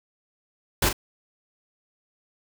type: noise with echo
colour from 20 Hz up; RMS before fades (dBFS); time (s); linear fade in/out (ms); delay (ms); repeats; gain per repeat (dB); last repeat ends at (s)
pink; -21; 0.82-0.89; 5; 39; 1; -7; 0.929
effects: none

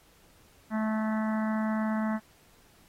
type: harmonic tone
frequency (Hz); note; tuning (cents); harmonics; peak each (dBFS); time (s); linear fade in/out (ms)
217.7; A3; -18; 1 / 3 / 4 / 5 / 6 / 7 / 8 / 9; -27 / -37 / -39 / -41 / -43 / -44 / -45 / -46; 0.7-2.2; 50
effects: pink hiss -61 dBFS RMS until 2.88 s + AAC 48 kbps

